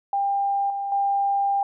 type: tone with level steps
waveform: sine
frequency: 797 Hz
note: G5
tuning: 28 cents sharp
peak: -20 / -25 / -19 dBFS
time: 0.13-1.63 s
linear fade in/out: 2 ms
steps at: 0.7 / 0.92 s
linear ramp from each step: 2 ms
effects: none